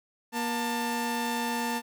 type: tone pair together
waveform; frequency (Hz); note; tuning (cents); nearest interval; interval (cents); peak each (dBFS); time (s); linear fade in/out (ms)
sawtooth; 237.7 / 891; A#3 / A5; +34 / +22; octave + major seventh; 2288; -27; 0.32-1.82; 50
effects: none